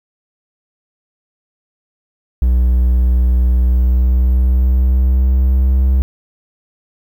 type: tone with pitch glide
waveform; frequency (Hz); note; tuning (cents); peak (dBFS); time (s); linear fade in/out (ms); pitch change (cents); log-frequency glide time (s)
triangle; 61.74 to 65.34; B1 to C2; 0 to -2; -7; 2.42-6.02; 0; +98; 3.65-5.9
effects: 8-bit